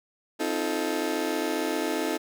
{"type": "chord", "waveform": "30% pulse", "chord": "F dominant seventh", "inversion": "second", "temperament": "just", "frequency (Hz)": [261.9, 314.3, 349.2, 436.5], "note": ["C4", "Eb4", "F4", "A4"], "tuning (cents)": [2, 18, 0, -14], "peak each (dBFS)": [-31, -27, -31, -29], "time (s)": [0.39, 2.18], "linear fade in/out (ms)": 20, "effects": []}